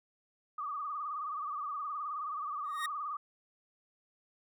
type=tone with vibrato; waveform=sine; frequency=1188 Hz; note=D6; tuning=20 cents sharp; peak=-35 dBFS; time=0.58-3.17 s; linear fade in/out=5 ms; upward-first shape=sine; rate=19 Hz; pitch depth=95 cents each way
type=tone with exponential growth; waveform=30% pulse; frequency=1864.7 Hz; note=A#6; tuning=in tune; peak=-29 dBFS; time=2.64-2.86 s; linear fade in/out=5 ms; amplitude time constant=47 ms
effects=none